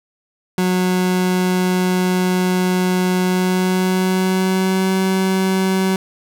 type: tone with pitch glide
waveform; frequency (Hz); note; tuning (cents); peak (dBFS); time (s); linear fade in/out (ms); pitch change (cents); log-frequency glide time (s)
30% pulse; 183 to 189.34; F#3 to F#3; -19 to +40; -12; 0.58-5.96; 2; +59; 3.23-4.94
effects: none